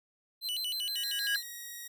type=tone with vibrato; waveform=45% pulse; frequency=3485 Hz; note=A7; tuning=17 cents flat; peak=-32 dBFS; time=0.41-1.43 s; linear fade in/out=50 ms; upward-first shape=square; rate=6.4 Hz; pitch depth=280 cents each way
type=tone with exponential growth; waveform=triangle; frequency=1644 Hz; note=G#6; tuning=18 cents flat; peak=-25 dBFS; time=0.76-1.36 s; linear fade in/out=1 ms; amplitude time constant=130 ms
type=tone; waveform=5% pulse; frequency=1895 Hz; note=A#6; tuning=28 cents sharp; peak=-31 dBFS; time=0.95-1.88 s; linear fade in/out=10 ms
effects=none